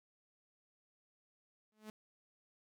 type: tone with exponential growth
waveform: sawtooth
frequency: 215 Hz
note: A3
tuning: 40 cents flat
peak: -40 dBFS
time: 1.72-1.9 s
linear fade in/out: 2 ms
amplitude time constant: 37 ms
effects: none